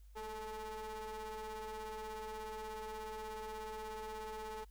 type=ring-modulated tone; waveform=45% pulse; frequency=214.9 Hz; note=A3; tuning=41 cents flat; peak=-40 dBFS; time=0.15-4.65 s; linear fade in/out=20 ms; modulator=653 Hz; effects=added 50 Hz sine -55 dBFS peak until 4.7 s + white hiss -75 dBFS RMS until 4.7 s